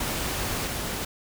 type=noise with level steps; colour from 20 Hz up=pink; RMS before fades=-29 / -31 dBFS; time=0-1.05 s; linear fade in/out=5 ms; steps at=0.67 s; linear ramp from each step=2 ms; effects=none